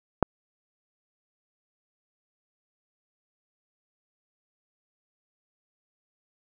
click, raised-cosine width 1 ms, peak -4 dBFS, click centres 0.227 s, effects none

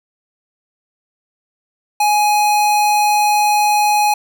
square tone, 836 Hz, G#5, 11 cents sharp, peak -12 dBFS, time 2-4.14 s, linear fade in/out 5 ms, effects none

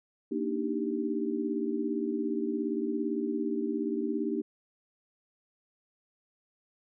sine chord, Eb major seventh, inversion second, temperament equal, 233.1 / 293.7 / 311.1 / 392 Hz, Bb3 / D4 / Eb4 / G4, 0 / 0 / 0 / 0 cents, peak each -34 dBFS, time 0.31-4.42 s, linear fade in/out 10 ms, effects none

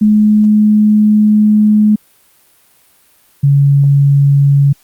sine tone pair in turn, 211.9 / 140.62 Hz, G#3 / C#3, +35 / +25 cents, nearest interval perfect fifth, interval 710 cents, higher first, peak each -5 / -5 dBFS, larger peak neither, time 0.01-1.96 / 3.43-4.73 s, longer first, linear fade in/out 10 ms, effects white hiss -50 dBFS RMS until 4.83 s + Opus 48 kbps

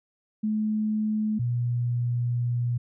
sine tone pair in turn, 214.7 / 120.79 Hz, A3 / B2, -42 / -38 cents, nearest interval minor seventh, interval 996 cents, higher first, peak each -23 dBFS, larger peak neither, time 0.43-1.39 / 1.39-2.78 s, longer second, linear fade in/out 10 ms, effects none

